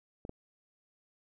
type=clicks; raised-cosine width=2 ms; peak=-29 / -28 dBFS; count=2; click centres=0.251 / 0.294 s; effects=none